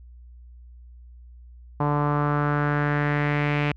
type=tone with low-pass filter sweep; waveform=sawtooth; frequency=146.5 Hz; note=D3; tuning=4 cents flat; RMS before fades=-23 dBFS; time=1.8-3.72 s; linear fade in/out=5 ms; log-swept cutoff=1000 to 2500 Hz; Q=3.3; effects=added 60 Hz sine -43 dBFS peak until 3.76 s